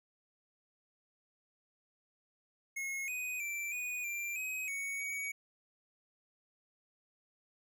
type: tone with pitch steps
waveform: square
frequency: 2169 / 2496 / 2344 / 2472 / 2369 / 2529 / 2229 / 2252 Hz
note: C#7 / D#7 / D7 / D#7 / D7 / D#7 / C#7 / C#7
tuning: -38 / +5 / -4 / -12 / +14 / +28 / +9 / +27 cents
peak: -37 dBFS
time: 2.76-5.32 s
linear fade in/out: 10 ms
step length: 320 ms
effects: none